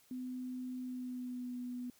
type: tone with pitch glide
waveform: sine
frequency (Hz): 253.1 to 246.9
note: B3 to B3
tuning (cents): +43 to 0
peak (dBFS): -39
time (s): 0.11-1.9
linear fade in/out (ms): 2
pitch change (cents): -43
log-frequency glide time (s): 0.81-1.56
effects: white hiss -67 dBFS RMS until 1.99 s